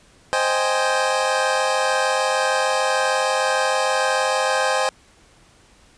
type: chord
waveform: 25% pulse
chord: Ab major seventh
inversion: first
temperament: equal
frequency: 523.3 / 622.3 / 784 / 830.6 Hz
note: C5 / Eb5 / G5 / Ab5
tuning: 0 / 0 / 0 / 0 cents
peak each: -18 / -21 / -22 / -20 dBFS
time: 0.33-4.89 s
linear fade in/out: 0 ms
effects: pink hiss -53 dBFS RMS until 5.97 s + resampled to 22050 Hz